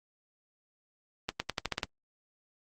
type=accelerating click train; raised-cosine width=0.2 ms; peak=-12 dBFS; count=8; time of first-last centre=1.29-1.832 s; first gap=110 ms; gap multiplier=0.88; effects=Opus 32 kbps